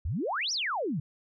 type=exponential two-way sweep; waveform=sine; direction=up then down; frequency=63.9 to 6080 to 128.5 Hz; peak=-28 dBFS; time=0.05-1 s; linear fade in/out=5 ms; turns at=0.52 s; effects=none